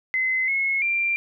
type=tone with pitch steps; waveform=sine; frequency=2048 / 2176 / 2371 Hz; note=C7 / C#7 / D7; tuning=-38 / -33 / +16 cents; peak=-20 dBFS; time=0.14-1.16 s; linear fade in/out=0 ms; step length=340 ms; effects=none